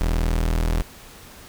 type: tone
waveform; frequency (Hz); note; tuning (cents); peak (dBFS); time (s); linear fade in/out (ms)
35% pulse; 40.55; E1; -28; -17; 0.01-0.82; 0
effects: pink hiss -44 dBFS RMS until 1.48 s